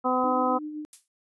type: harmonic tone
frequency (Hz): 254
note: B3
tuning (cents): +49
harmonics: 1 / 2 / 3 / 4 / 5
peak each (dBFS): -28 / -28 / -28 / -28 / -28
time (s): 0.04-0.59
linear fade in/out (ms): 20
type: tone with tremolo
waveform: sine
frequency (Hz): 302.8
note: D#4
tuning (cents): -47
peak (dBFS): -31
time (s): 0.24-0.85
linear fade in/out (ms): 0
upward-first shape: sine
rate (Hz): 7.8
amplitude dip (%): 40
type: noise with exponential decay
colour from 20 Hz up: violet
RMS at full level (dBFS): -36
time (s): 0.93-1.08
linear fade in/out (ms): 1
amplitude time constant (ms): 32
effects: resampled to 24000 Hz